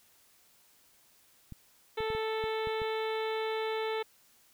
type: clicks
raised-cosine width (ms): 5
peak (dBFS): -31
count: 7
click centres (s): 1.523 / 2.005 / 2.103 / 2.15 / 2.44 / 2.672 / 2.818
type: harmonic tone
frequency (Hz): 440.3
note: A4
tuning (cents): +1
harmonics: 1 / 2 / 3 / 4 / 5 / 6 / 7 / 8 / 9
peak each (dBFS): -32 / -38 / -43 / -45 / -43 / -49 / -49 / -47 / -49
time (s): 1.97-4.03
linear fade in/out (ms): 10
effects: white hiss -64 dBFS RMS until 4.53 s